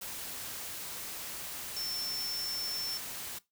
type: tone in noise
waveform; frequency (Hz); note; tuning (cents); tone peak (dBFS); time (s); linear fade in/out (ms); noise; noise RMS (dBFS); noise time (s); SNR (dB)
sine; 5380; E8; +34; -34; 1.76-2.98; 10; white; -41; 0.01-3.39; +4
effects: noise-tail reverb RT60 0.2 s tail -20 dB re dry